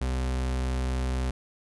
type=tone; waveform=40% pulse; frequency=64 Hz; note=C2; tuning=38 cents flat; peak=-25 dBFS; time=0.01-1.31 s; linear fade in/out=5 ms; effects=resampled to 24000 Hz